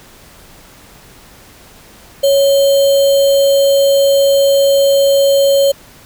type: tone with sample-and-hold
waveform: sine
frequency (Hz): 555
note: C#5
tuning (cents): +2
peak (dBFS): -7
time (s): 2.23-5.72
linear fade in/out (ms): 10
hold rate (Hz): 3675
effects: pink hiss -41 dBFS RMS until 6.05 s